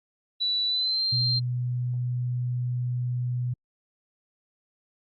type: tone with pitch glide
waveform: sine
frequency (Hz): 3951 to 4167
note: B7 to C8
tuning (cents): 0 to -8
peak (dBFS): -23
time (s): 0.4-1.4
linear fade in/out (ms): 20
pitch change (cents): +92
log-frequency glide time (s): 0.67-1.04
type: tone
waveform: sine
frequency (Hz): 123.47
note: B2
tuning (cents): 0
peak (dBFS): -25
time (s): 1.12-3.54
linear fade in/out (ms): 10
effects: Opus 48 kbps